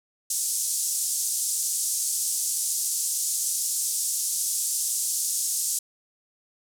pink band-pass noise, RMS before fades -27 dBFS, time 0.3-5.79 s, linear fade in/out 5 ms, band 6400 to 11000 Hz, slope 24 dB/octave, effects none

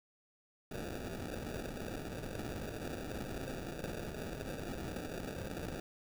blue noise with sample-and-hold, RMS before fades -42 dBFS, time 0.71-5.8 s, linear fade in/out 5 ms, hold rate 1050 Hz, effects none

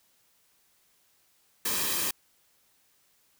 white noise with comb filter, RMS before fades -29 dBFS, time 1.65-2.11 s, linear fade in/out 5 ms, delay 1.4 ms, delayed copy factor -0.6, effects white hiss -67 dBFS RMS until 3.39 s

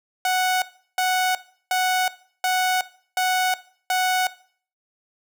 sawtooth tone bursts, 740 Hz, F#5, in tune, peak -15 dBFS, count 6, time 0.25-4.27 s, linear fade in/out 2 ms, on 370 ms, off 360 ms, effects noise-tail reverb RT60 0.5 s tail -18 dB re dry

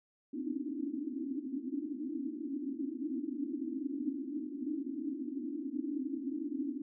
white band-pass noise, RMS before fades -38 dBFS, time 0.33-6.82 s, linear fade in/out 5 ms, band 250 to 320 Hz, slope 96 dB/octave, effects none

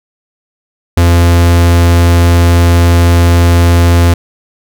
45% pulse tone, 85.9 Hz, F2, 28 cents flat, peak -4 dBFS, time 0.97-4.14 s, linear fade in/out 5 ms, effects none

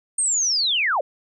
sine linear sweep, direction down, 8740 to 493.9 Hz, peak -18 dBFS, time 0.18-1.01 s, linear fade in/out 5 ms, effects none

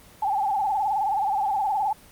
sine tone with vibrato, 818 Hz, G#5, 26 cents flat, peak -21 dBFS, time 0.22-1.93 s, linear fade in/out 5 ms, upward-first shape sine, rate 19 Hz, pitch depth 110 cents each way, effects pink hiss -50 dBFS RMS until 2.11 s + Opus 24 kbps

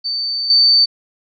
sine tone with level steps, 4562 Hz, C#8, 49 cents sharp, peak -18 / -8 dBFS, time 0.04-0.86 s, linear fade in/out 20 ms, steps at 0.5 s, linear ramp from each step 2 ms, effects none

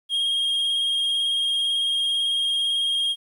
triangle tone with vibrato, 3241 Hz, G#7, 43 cents flat, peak -19 dBFS, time 0.09-3.16 s, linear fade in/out 50 ms, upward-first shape square, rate 18 Hz, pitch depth 14 cents each way, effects 10-bit

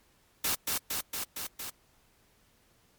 white noise with echo, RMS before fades -29 dBFS, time 0.44-0.55 s, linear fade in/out 5 ms, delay 230 ms, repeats 5, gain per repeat -2 dB, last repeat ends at 1.7 s, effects pink hiss -66 dBFS RMS until 2.98 s + MP3 96 kbps

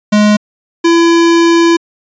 square tone pair in turn, 209.7 / 336.2 Hz, G#3 / E4, +17 / +34 cents, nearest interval minor sixth, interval 817 cents, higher second, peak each -6 dBFS, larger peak neither, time 0.12-0.37 / 0.84-1.77 s, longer second, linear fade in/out 10 ms, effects resampled to 16000 Hz

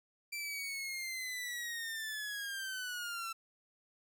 sawtooth linear sweep, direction down, 2349 to 1330 Hz, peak -35 dBFS, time 0.32-3.33 s, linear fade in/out 10 ms, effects none

